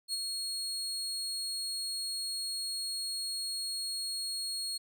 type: tone with ADSR envelope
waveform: 30% pulse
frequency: 4300 Hz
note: C8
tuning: 47 cents sharp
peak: -27 dBFS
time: 0.08-4.78 s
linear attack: 54 ms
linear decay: 26 ms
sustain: -4 dB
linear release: 12 ms
effects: none